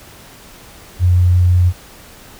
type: tone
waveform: sine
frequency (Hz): 89.4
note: F2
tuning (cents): +41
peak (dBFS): -8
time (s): 0.99-1.73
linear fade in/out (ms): 50
effects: pink hiss -40 dBFS RMS until 2.39 s